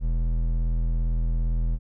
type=tone with hard clipping; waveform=sine; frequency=41.2 Hz; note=E1; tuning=in tune; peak=-23 dBFS; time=0-1.79 s; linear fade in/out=50 ms; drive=9 dB; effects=none